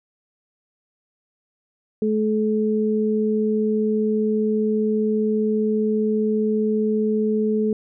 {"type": "tone pair together", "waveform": "sine", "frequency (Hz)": [215, 430], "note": ["A3", "A4"], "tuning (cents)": [-40, -40], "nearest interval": "octave", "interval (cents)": 1200, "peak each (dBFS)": [-20, -21], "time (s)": [2.02, 7.73], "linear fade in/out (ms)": 2, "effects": []}